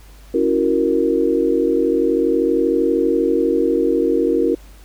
sine chord, F# dominant seventh, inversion second, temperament equal, 277.2 / 329.6 / 370 / 466.2 Hz, C#4 / E4 / F#4 / A#4, 0 / 0 / 0 / 0 cents, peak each -21 / -19 / -20 / -18 dBFS, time 0.34-4.55 s, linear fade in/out 5 ms, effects added 50 Hz sine -40 dBFS peak until 4.84 s + pink hiss -49 dBFS RMS until 4.84 s

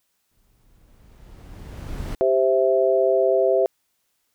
brown noise with exponential growth, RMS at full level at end -26 dBFS, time 0.31-2.15 s, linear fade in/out 2 ms, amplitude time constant 400 ms
sine chord, C major, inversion second, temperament equal, 392 / 523.3 / 659.3 Hz, G4 / C5 / E5, 0 / 0 / 0 cents, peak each -20 dBFS, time 2.21-3.66 s, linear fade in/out 0 ms
effects white hiss -71 dBFS RMS until 4.34 s

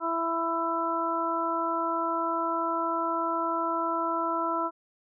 harmonic tone, 332.1 Hz, E4, 13 cents sharp, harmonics 1 / 2 / 3 / 4, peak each -33 / -33 / -30 / -30 dBFS, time 0-4.71 s, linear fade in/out 50 ms, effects none

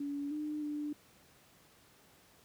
sine tone with pitch steps, 285.1 / 301.4 / 296.2 Hz, C#4 / D4 / D4, +49 / +45 / +15 cents, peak -35 dBFS, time 0-0.93 s, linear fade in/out 5 ms, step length 310 ms, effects pink hiss -63 dBFS RMS until 2.44 s + high-pass 80 Hz 12 dB/octave

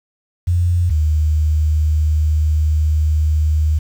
sine tone pair in turn, 87.31 / 77.05 Hz, F2 / D#2, 0 / -16 cents, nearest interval major second, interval 216 cents, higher first, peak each -12 dBFS, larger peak neither, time 0.47-0.9 / 0.9-3.79 s, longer second, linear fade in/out 10 ms, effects 7-bit

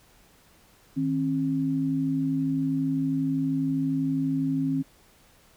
sine tone pair together, 156.58 / 269 Hz, D#3 / C4, +11 / +48 cents, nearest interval major sixth, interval 937 cents, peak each -29 / -24 dBFS, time 0.96-4.83 s, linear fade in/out 20 ms, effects pink hiss -58 dBFS RMS until 5.56 s

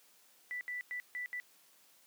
sine tone bursts at uneven times, 1975.5 Hz, B6, in tune, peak -37 dBFS, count 5, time 0.51-0.61 / 0.68-0.81 / 0.91-1 / 1.15-1.26 / 1.33-1.4 s, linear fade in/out 0 ms, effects white hiss -65 dBFS RMS until 2.06 s + high-pass 200 Hz 12 dB/octave

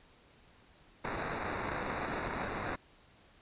violet noise with sample-and-hold, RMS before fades -37 dBFS, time 1.04-2.76 s, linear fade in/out 10 ms, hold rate 3150 Hz, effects pink hiss -62 dBFS RMS until 3.41 s + resampled to 8000 Hz

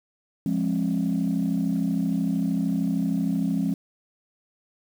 sine chord, F minor, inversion none, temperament equal with one note detuned, 174.61 / 207.7 / 267.7 Hz, F3 / Ab3 / C4, 0 / 0 / +40 cents, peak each -25 dBFS, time 0.46-3.74 s, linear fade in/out 2 ms, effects tanh soft clip ceiling -16 dBFS + 8-bit

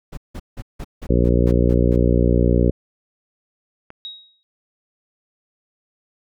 brown noise bursts, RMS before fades -30 dBFS, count 9, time 0.12-1.966 s, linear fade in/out 10 ms, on 54 ms, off 170 ms
harmonic tone, 59.8 Hz, A#1, 45 cents sharp, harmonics 1 / 2 / 3 / 4 / 5 / 6 / 7 / 8 / 9, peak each -17 / -20 / -22 / -23 / -24 / -25 / -25 / -26 / -27 dBFS, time 1.09-2.71 s, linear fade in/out 10 ms
click, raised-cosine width 0.5 ms, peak -23 dBFS, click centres 3.904 s
sine tone with exponential decay, 3794 Hz, A#7, 30 cents sharp, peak -27 dBFS, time 4.05-4.43 s, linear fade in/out 0 ms, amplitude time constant 82 ms
effects none

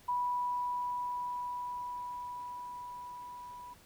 sine tone with level ramp, 982 Hz, B5, 10 cents flat, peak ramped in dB -29 to -45 dBFS, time 0.08-3.74 s, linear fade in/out 10 ms, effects pink hiss -60 dBFS RMS until 3.85 s

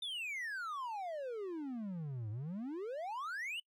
triangle exponential two-way sweep, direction down then up, 3632 to 102.2 to 3043 Hz, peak -37 dBFS, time 0.02-3.6 s, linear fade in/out 5 ms, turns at 2.3 s, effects noise-tail reverb RT60 0.1 s tail -25 dB re dry

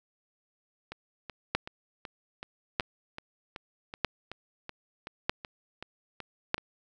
two click trains, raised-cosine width 0.3 ms, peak -23 / -9 dBFS, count 16 / 5, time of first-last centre 0.92-6.58 / 1.55-6.544 s, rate 2.65 / 0.801 Hz, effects none

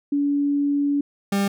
sine / 40% pulse tone pair in turn, 285.6 / 198.99 Hz, D4 / G3, -48 / +26 cents, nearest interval tritone, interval 626 cents, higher first, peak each -18 dBFS, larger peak neither, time 0.12-1.01 / 1.32-1.48 s, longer first, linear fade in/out 5 ms, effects none

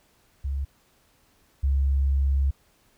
sine tone pair in turn, 69 / 68.48 Hz, C#2 / C#2, -7 / -20 cents, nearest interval unison, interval 13 cents, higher first, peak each -25 / -19 dBFS, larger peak second, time 0.44-0.65 / 1.63-2.51 s, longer second, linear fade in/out 10 ms, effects pink hiss -63 dBFS RMS until 2.97 s

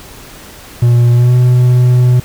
triangle tone with pitch glide, 120 to 124.3 Hz, B2 to B2, -49 to +12 cents, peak -3 dBFS, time 0.82-2.2 s, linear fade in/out 5 ms, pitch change +61 cents, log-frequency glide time 1.13-1.33 s, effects pink hiss -34 dBFS RMS until 2.24 s

